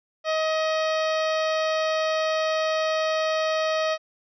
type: harmonic tone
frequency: 631 Hz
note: D#5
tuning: 24 cents sharp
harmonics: 1 / 2 / 3 / 4 / 5 / 6 / 7 / 8 / 9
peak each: -23 / -29 / -33 / -35 / -37 / -39 / -40 / -41 / -42 dBFS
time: 0.24-3.98 s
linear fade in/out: 50 ms
effects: none